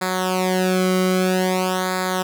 sawtooth tone with flanger, 185 Hz, F#3, in tune, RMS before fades -20 dBFS, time 0.01-2.23 s, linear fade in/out 10 ms, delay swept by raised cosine 0.34 to 1.16 ms, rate 0.51 Hz, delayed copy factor -0.85, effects none

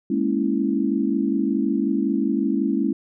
sine chord, A# half-diminished seventh, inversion third, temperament equal, 207.7 / 233.1 / 277.2 / 329.6 Hz, G#3 / A#3 / C#4 / E4, 0 / 0 / 0 / 0 cents, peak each -24 / -26 / -23 / -25 dBFS, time 0.1-2.93 s, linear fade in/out 5 ms, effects none

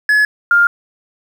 triangle / sine tone pair in turn, 1700 / 1404.1 Hz, G#6 / F6, +40 / +9 cents, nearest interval minor third, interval 331 cents, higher first, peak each -7 dBFS, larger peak neither, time 0.09-0.25 / 0.51-0.67 s, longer neither, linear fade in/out 2 ms, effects 7-bit

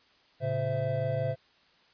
triangle tone cluster, 113.7 / 139.4 / 516 / 661 Hz, A#2 / C#3 / C5 / E5, -43 / +10 / -24 / +5 cents, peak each -31 dBFS, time 0.4-1.36 s, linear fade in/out 50 ms, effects white hiss -63 dBFS RMS until 1.93 s + resampled to 11025 Hz

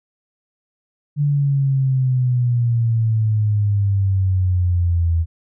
sine exponential sweep, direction down, 146.83 to 82 Hz, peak -14 dBFS, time 1.16-5.26 s, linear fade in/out 50 ms, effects none

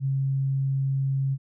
sine tone, 135.7 Hz, C#3, 36 cents flat, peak -22 dBFS, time 0-1.38 s, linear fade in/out 50 ms, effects none

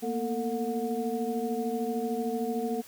sine tone cluster, 227.6 / 240.9 / 449.6 / 725 Hz, A#3 / B3 / A4 / F#5, -41 / -43 / +37 / -35 cents, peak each -34 / -33 / -32 / -36 dBFS, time 0.02-2.82 s, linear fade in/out 20 ms, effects white hiss -51 dBFS RMS until 2.87 s

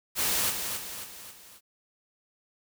white noise with echo, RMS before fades -27 dBFS, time 0.15-0.53 s, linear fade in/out 50 ms, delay 270 ms, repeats 4, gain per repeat -6 dB, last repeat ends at 1.61 s, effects none

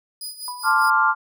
20% pulse tone with tremolo, 4959 Hz, D#8, 7 cents flat, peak -23 dBFS, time 0.21-0.9 s, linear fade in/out 2 ms, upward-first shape sine, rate 5 Hz, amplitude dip 75%
sine tone with exponential decay, 987.8 Hz, B5, in tune, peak -27 dBFS, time 0.48-0.99 s, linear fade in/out 1 ms, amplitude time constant 110 ms
sine chord, D minor seventh, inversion second, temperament equal, 880 / 1046.5 / 1174.7 / 1396.9 Hz, A5 / C6 / D6 / F6, 0 / 0 / 0 / 0 cents, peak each -21 / -22 / -21 / -18 dBFS, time 0.63-1.15 s, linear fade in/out 50 ms
effects none

